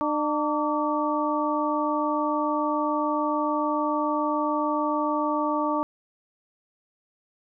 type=harmonic tone with a mistuned harmonic; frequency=300 Hz; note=D4; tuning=37 cents sharp; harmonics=1 / 2 / 3 / 4; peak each=-27 / -29 / -28 / -28 dBFS; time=0.01-5.83 s; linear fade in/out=0 ms; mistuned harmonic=4; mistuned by=-69 cents; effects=none